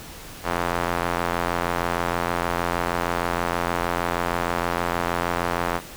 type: tone with band-pass filter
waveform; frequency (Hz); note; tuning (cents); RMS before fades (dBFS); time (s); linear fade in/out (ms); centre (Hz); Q
square; 43.2; F1; -18; -25; 0.43-5.81; 50; 1100; 1
effects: pink hiss -40 dBFS RMS until 5.96 s